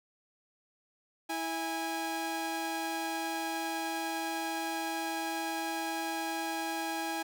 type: tone pair together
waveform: sawtooth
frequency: 326.9 / 822.2 Hz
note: E4 / G#5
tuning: -14 / -18 cents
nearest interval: octave + major third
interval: 1596 cents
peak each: -33 / -31 dBFS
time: 1.29-7.23 s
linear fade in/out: 10 ms
effects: none